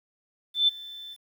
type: tone with ADSR envelope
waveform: sine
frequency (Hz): 3532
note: A7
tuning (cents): +6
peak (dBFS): -16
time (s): 0.54-1.17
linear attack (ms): 140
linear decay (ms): 16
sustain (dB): -22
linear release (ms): 48
effects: 9-bit